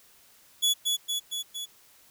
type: tone with echo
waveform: sawtooth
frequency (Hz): 3401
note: G#7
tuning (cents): +40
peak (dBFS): -18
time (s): 0.62-0.74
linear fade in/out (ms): 20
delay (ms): 230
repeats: 4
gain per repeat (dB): -3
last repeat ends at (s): 1.66
effects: white hiss -58 dBFS RMS until 2.1 s